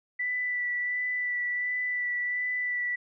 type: tone with vibrato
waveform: sine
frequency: 1975 Hz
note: B6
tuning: in tune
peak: -27 dBFS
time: 0.19-2.96 s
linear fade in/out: 10 ms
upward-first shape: sine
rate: 1.4 Hz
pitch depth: 15 cents each way
effects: none